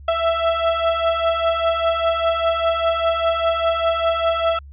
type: beating tone pair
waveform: 30% pulse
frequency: 659.3 / 664.3 Hz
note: E5 / E5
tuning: 0 / +13 cents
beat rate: 5 Hz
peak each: -19 / -16 dBFS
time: 0.08-4.59 s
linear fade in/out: 5 ms
effects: added 70 Hz sine -37 dBFS peak until 4.72 s + resampled to 8000 Hz